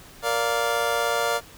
25% pulse chord, Bb major, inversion none, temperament just, 466.2 / 582.7 / 699.2 Hz, Bb4 / D5 / F5, 0 / -14 / +2 cents, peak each -23 dBFS, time 0.22-1.41 s, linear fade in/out 50 ms, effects pink hiss -47 dBFS RMS until 1.57 s

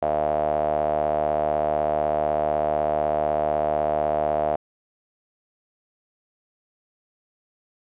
sawtooth tone with band-pass filter, 76 Hz, D#2, 40 cents flat, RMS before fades -23 dBFS, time 0.02-4.56 s, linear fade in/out 5 ms, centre 660 Hz, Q 8.4, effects resampled to 8000 Hz

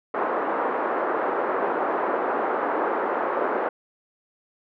pink band-pass noise, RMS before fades -25 dBFS, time 0.14-3.69 s, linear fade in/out 5 ms, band 350 to 1400 Hz, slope 24 dB/octave, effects none

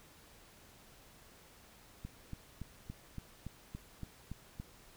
click train, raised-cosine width 5 ms, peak -30 dBFS, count 10, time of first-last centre 2.05-4.6 s, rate 3.53 Hz, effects pink hiss -60 dBFS RMS until 4.96 s

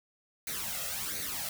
white noise with flanger, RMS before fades -36 dBFS, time 0.47-1.49 s, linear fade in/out 2 ms, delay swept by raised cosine 0.47 to 1.57 ms, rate 1.4 Hz, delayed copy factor +0.7, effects none

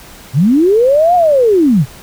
sine linear two-way sweep, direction up then down, 113.1 to 729 to 113.1 Hz, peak -6 dBFS, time 0.33-1.86 s, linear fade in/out 50 ms, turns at 1.15 s, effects pink hiss -36 dBFS RMS until 2.02 s

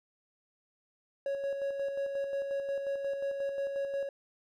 triangle tone with tremolo, 554.4 Hz, C#5, in tune, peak -28 dBFS, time 1.26-4.09 s, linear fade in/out 2 ms, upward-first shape square, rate 5.6 Hz, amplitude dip 40%, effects none

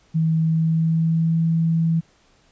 sine tone with pitch glide, 160.9 to 164.09 Hz, E3 to E3, -42 to -8 cents, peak -16 dBFS, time 0.14-2.01 s, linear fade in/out 20 ms, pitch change +34 cents, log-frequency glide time 0.41-1.39 s, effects pink hiss -58 dBFS RMS until 2.51 s + resampled to 16000 Hz

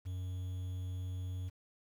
triangle tone with quantisation, 91.7 Hz, F#2, 15 cents flat, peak -35 dBFS, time 0.05-1.5 s, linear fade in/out 20 ms, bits 10, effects none

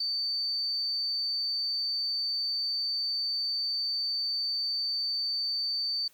sine tone with amplitude modulation, 4570 Hz, D8, 48 cents flat, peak -26 dBFS, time 0-6.08 s, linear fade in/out 5 ms, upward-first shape sine, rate 253 Hz, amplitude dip 40%, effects white hiss -62 dBFS RMS until 6.13 s

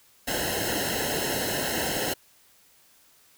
pink noise with comb filter, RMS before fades -28 dBFS, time 0.27-2.14 s, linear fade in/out 10 ms, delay 0.85 ms, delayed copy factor -1, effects white hiss -59 dBFS RMS until 3.37 s

